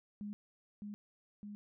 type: tone with echo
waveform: sine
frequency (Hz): 206.6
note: G#3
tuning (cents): -9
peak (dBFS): -40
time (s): 0.21-0.33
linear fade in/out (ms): 0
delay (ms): 610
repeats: 2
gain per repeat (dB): -2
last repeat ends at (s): 1.55
effects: none